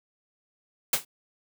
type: noise with exponential decay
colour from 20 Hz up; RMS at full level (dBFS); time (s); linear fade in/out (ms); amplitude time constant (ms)
white; -18; 0.93-1.05; 5; 26
effects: high-pass 100 Hz 12 dB/octave